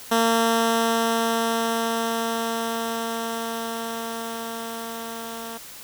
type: tone with level ramp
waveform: 10% pulse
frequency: 228.5 Hz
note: A#3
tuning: 34 cents flat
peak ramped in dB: -9 to -25 dBFS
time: 0.11-5.58 s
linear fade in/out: 10 ms
effects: white hiss -41 dBFS RMS until 5.83 s